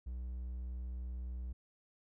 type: tone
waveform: triangle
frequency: 61.74 Hz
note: B1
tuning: in tune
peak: -37 dBFS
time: 0.06-1.53 s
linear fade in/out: 10 ms
effects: none